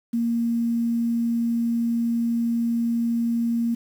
sine tone with quantisation, 233.1 Hz, A#3, in tune, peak -20 dBFS, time 0.13-3.75 s, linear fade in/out 10 ms, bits 8, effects none

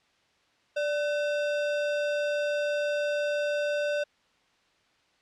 sine tone with sample-and-hold, 587 Hz, D5, 1 cent flat, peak -25 dBFS, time 0.76-4.04 s, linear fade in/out 10 ms, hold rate 2100 Hz, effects white hiss -66 dBFS RMS until 5.21 s + low-pass 4000 Hz 12 dB/octave

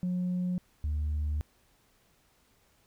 sine tone pair in turn, 180 / 75.18 Hz, F#3 / D2, -47 / +41 cents, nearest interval octave + minor third, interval 1512 cents, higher first, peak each -26 dBFS, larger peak neither, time 0.03-0.58 / 0.84-1.41 s, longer second, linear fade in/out 0 ms, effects tanh soft clip ceiling -26 dBFS + pink hiss -67 dBFS RMS until 2.86 s

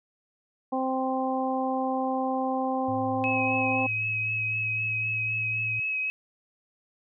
harmonic tone, 261.4 Hz, C4, 1 cent flat, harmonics 1 / 2 / 3 / 4, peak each -29 / -31 / -29 / -35 dBFS, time 0.72-3.87 s, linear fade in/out 10 ms
sine tone with pitch glide, 110 to 112.64 Hz, A2 to A2, 0 to +41 cents, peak -35 dBFS, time 2.88-5.8 s, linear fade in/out 5 ms, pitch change +41 cents, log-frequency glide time 3.89-5.53 s
sine tone with vibrato, 2555 Hz, D#7, 45 cents sharp, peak -26 dBFS, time 3.24-6.1 s, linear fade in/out 0 ms, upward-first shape triangle, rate 3.9 Hz, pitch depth 22 cents each way
effects none

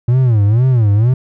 triangle tone with vibrato, 115.1 Hz, A#2, 22 cents flat, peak -6 dBFS, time 0.08-1.14 s, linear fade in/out 5 ms, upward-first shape sine, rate 2.1 Hz, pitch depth 230 cents each way, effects none

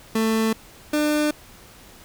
30% pulse tone pair in turn, 222 / 299.8 Hz, A3 / D4, +16 / +36 cents, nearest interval perfect fourth, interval 520 cents, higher second, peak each -16 dBFS, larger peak neither, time 0.15-0.53 / 0.93-1.31 s, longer neither, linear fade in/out 5 ms, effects pink hiss -47 dBFS RMS until 2.04 s

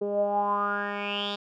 10% pulse tone with low-pass filter sweep, 203.5 Hz, G#3, 35 cents flat, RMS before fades -28 dBFS, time 0.01-1.36 s, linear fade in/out 10 ms, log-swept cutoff 450 to 4000 Hz, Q 8.3, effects none

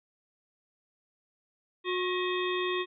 harmonic tone with a mistuned harmonic, 362.6 Hz, F#4, 35 cents flat, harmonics 1 / 3 / 5 / 7 / 9 / 10, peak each -30 / -35 / -37 / -38 / -40 / -40 dBFS, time 1.84-2.86 s, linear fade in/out 50 ms, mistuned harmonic 5, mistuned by +73 cents, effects none

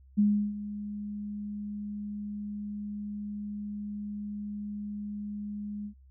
sine tone with ADSR envelope, 206.8 Hz, G#3, 7 cents flat, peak -19 dBFS, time 0.17-5.94 s, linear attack 21 ms, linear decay 340 ms, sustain -15 dB, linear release 86 ms, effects added 66 Hz sine -53 dBFS peak until 6.1 s

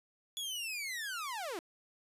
sawtooth linear sweep, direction down, 3426 to 310 Hz, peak -34 dBFS, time 0.37-1.59 s, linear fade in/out 0 ms, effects resampled to 32000 Hz

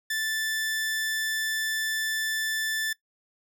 sawtooth tone, 1760 Hz, A6, in tune, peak -23 dBFS, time 0.1-2.93 s, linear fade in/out 5 ms, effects noise-tail reverb RT60 0.1 s tail -19 dB re dry

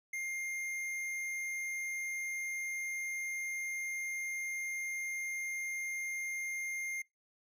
triangle tone with tanh clipping, 2115 Hz, C7, 18 cents sharp, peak -38 dBFS, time 0.13-7.02 s, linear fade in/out 5 ms, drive 17 dB, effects noise-tail reverb RT60 0.2 s tail -24 dB re dry

